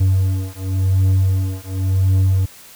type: beating tone pair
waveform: triangle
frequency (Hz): 94.3 / 95.22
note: F#2 / G2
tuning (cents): +33 / -50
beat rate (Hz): 0.92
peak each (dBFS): -15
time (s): 0-2.46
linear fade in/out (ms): 10
effects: white hiss -42 dBFS RMS until 2.75 s